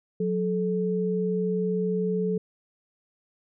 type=tone pair together; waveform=sine; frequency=182.22 / 433.4 Hz; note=F#3 / A4; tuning=-26 / -26 cents; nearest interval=octave + minor third; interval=1500 cents; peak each=-26 dBFS; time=0.2-2.38 s; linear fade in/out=5 ms; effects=none